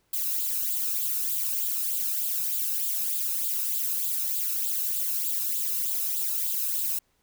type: noise with flanger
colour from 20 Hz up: violet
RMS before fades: -28 dBFS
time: 0.13-6.99 s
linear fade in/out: 5 ms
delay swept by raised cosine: 0.25 to 0.79 ms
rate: 3.3 Hz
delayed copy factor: +0.6
effects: pink hiss -70 dBFS RMS until 7.22 s